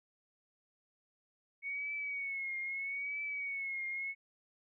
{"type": "tone with vibrato", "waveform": "sine", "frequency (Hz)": 2217, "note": "C#7", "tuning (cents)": 0, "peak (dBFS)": -36, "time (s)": [1.62, 4.15], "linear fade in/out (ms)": 50, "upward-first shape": "triangle", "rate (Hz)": 0.78, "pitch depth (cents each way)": 77, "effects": []}